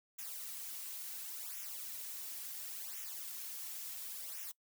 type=noise with flanger; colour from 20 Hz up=blue; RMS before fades=-45 dBFS; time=0.18-4.52 s; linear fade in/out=10 ms; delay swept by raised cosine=0.22 to 4.22 ms; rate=0.71 Hz; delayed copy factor=-0.75; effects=noise-tail reverb RT60 0.1 s tail -22 dB re dry